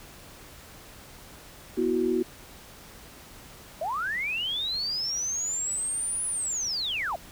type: chord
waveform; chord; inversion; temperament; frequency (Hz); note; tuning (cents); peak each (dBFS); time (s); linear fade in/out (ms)
sine; B suspended fourth; none; equal with one note detuned; 243.5 / 329.6 / 370; B3 / E4 / F#4; -24 / 0 / 0; -29 / -28 / -25; 1.77-2.23; 10
type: linear two-way sweep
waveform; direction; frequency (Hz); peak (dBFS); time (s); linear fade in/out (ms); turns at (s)
sine; up then down; 587.3 to 9930 to 587.3; -27; 3.81-7.16; 5; 6.26
effects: pink hiss -48 dBFS RMS until 7.31 s